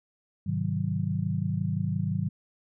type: chord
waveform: sine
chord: Ab dominant seventh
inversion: none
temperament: just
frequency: 103.83 / 129.78 / 155.74 / 186.89 Hz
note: Ab2 / C3 / Eb3 / Gb3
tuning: 0 / -14 / +2 / +18 cents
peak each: -31 / -34 / -30 / -31 dBFS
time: 0.46-2.29 s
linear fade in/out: 10 ms
effects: none